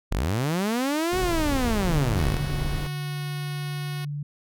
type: linear two-way sweep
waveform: sawtooth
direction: up then down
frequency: 32.85 to 375.9 to 32.85 Hz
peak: -19 dBFS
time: 0.11-2.38 s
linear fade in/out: 10 ms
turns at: 1.19 s
type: noise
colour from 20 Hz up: brown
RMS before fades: -28 dBFS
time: 1.12-2.87 s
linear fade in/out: 2 ms
type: tone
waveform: sine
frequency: 145.5 Hz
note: D3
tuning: 16 cents flat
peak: -28 dBFS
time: 1.88-4.23 s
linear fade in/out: 5 ms
type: tone with pitch glide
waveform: 5% pulse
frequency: 369.2 to 365.2 Hz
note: F#4 to F#4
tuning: -4 to -23 cents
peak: -25 dBFS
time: 2.16-4.05 s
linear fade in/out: 5 ms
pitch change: -19 cents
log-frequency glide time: 2.41-3.26 s
effects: none